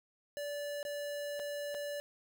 square tone with dropouts, 580 Hz, D5, 22 cents flat, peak -38 dBFS, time 0.37-2 s, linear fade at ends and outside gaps 0 ms, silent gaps 0.829-0.851 / 1.394-1.398 / 1.744-1.748 s, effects none

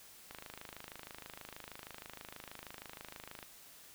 click train, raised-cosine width 0.3 ms, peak -30 dBFS, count 83, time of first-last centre 0.31-3.428 s, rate 26.3 Hz, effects white hiss -57 dBFS RMS until 3.94 s

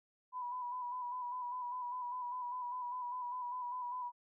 sine tone with vibrato, 987.8 Hz, B5, in tune, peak -38 dBFS, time 0.32-4.12 s, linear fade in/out 50 ms, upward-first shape square, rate 5 Hz, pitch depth 29 cents each way, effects none

